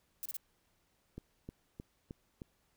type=noise bursts; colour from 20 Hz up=violet; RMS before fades=-40 dBFS; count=3; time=0.23-0.367 s; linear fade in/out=0 ms; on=25 ms; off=31 ms
type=click train; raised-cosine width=3 ms; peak=-31 dBFS; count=5; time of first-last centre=1.18-2.418 s; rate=3.23 Hz
effects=pink hiss -75 dBFS RMS until 2.76 s